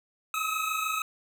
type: tone pair together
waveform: 25% pulse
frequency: 1265 / 1291.6 Hz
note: D#6 / E6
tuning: +28 / -36 cents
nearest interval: unison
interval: 36 cents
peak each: -27 / -27 dBFS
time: 0.34-1.02 s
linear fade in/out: 2 ms
effects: none